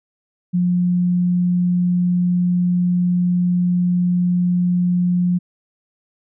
sine tone, 177.9 Hz, F3, 32 cents sharp, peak -14 dBFS, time 0.53-5.39 s, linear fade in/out 20 ms, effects none

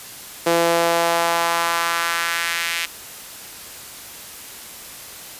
sawtooth tone with high-pass filter sweep, 168.9 Hz, E3, 42 cents sharp, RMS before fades -20 dBFS, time 0.46-2.86 s, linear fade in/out 10 ms, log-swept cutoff 440 to 2300 Hz, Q 1.7, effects white hiss -37 dBFS RMS until 5.39 s + resampled to 32000 Hz

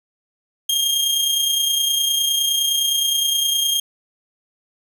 sawtooth tone with amplitude modulation, 3223 Hz, G7, 47 cents sharp, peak -12 dBFS, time 0.69-3.8 s, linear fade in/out 5 ms, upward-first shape sine, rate 29.7 Hz, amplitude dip 40%, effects none

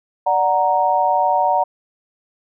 sine chord, D augmented, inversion none, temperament equal, 587.3 / 740 / 932.3 Hz, D5 / F#5 / A#5, 0 / 0 / 0 cents, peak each -21 / -17 / -17 dBFS, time 0.26-1.64 s, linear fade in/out 10 ms, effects none

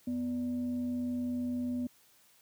sine tone with frequency modulation, 246.9 Hz, B3, in tune, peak -31 dBFS, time 0.07-1.87 s, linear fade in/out 5 ms, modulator 338 Hz, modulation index 0.27, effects white hiss -64 dBFS RMS until 2.41 s + high-pass 60 Hz 12 dB/octave

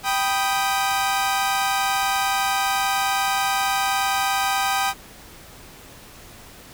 sawtooth chord, G augmented, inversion none, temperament equal, 784 / 987.8 / 1244.5 Hz, G5 / B5 / D#6, 0 / 0 / 0 cents, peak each -18 / -24 / -22 dBFS, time 0.03-4.94 s, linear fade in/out 50 ms, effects pink hiss -44 dBFS RMS until 6.73 s

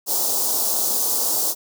white band-stop noise, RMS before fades -21 dBFS, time 0.06-1.55 s, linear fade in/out 50 ms, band 960 to 4700 Hz, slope 24 dB/octave, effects high-pass 300 Hz 12 dB/octave

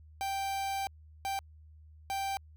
45% pulse tone bursts at uneven times, 784 Hz, G5, in tune, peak -32 dBFS, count 3, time 0.21-0.87 / 1.25-1.39 / 2.1-2.37 s, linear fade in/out 0 ms, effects added 77 Hz sine -52 dBFS peak until 2.56 s

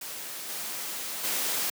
white noise with level steps, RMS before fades -38 / -35 / -29 dBFS, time 0.01-1.7 s, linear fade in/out 5 ms, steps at 0.48 / 1.23 s, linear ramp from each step 20 ms, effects high-pass 200 Hz 12 dB/octave

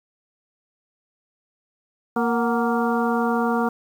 harmonic tone with a mistuned harmonic, 233.1 Hz, A#3, in tune, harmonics 1 / 2 / 3 / 4 / 5 / 6, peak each -22 / -25 / -27 / -28 / -29 / -30 dBFS, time 2.16-3.69 s, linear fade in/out 5 ms, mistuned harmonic 3, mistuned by +87 cents, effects 8-bit

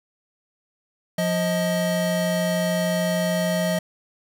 square tone pair together, 176.67 / 630 Hz, F3 / D#5, +20 / +21 cents, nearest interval octave + minor seventh, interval 2201 cents, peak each -24 dBFS, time 1.18-3.79 s, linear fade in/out 5 ms, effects none

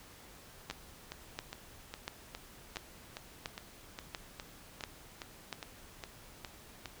two click trains, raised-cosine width 0.2 ms, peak -20 / -24 dBFS, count 8 / 16, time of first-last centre 0.7-5.528 / 0.71-6.858 s, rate 1.45 / 2.44 Hz, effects pink hiss -55 dBFS RMS until 7 s

